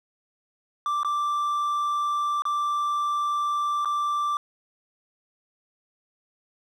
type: tone with dropouts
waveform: triangle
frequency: 1174.7 Hz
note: D6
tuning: in tune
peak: -21 dBFS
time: 0.86-4.37 s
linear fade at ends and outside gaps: 1 ms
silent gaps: 1.032-1.047 / 2.421-2.453 / 3.848-3.856 s
effects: none